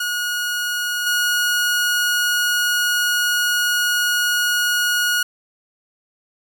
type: tone with level steps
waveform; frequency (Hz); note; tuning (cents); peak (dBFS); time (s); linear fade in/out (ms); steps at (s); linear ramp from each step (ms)
sawtooth; 1447; F#6; -39; -17 / -13; 0-5.23; 5; 1.06; 10
effects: none